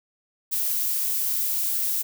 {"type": "noise", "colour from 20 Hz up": "violet", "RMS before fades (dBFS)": -25, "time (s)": [0.51, 2.03], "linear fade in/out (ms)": 20, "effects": []}